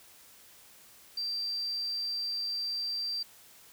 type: tone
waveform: sine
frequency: 4699 Hz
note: D8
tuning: in tune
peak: -31 dBFS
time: 1.17-3.23 s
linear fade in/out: 5 ms
effects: white hiss -56 dBFS RMS until 3.72 s